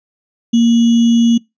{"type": "tone with sample-and-hold", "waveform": "sine", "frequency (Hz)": 232.9, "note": "A#3", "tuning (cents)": -1, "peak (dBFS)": -7, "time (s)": [0.53, 1.38], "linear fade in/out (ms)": 10, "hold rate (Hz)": 3150, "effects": ["noise-tail reverb RT60 0.2 s tail -24 dB re dry", "resampled to 16000 Hz"]}